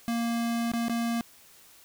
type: tone with dropouts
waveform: square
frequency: 233.1 Hz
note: A#3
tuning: in tune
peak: -27 dBFS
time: 0.08-1.21 s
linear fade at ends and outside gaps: 0 ms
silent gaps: 0.717-0.736 / 0.883-0.896 s
effects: white hiss -55 dBFS RMS until 1.84 s